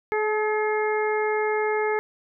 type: harmonic tone with a mistuned harmonic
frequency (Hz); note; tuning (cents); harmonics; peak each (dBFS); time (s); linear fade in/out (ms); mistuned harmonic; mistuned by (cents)
426.4; G#4; +46; 1 / 2 / 3 / 4 / 5; -23 / -28 / -34 / -33 / -31; 0.12-1.99; 0; 2; +20
effects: none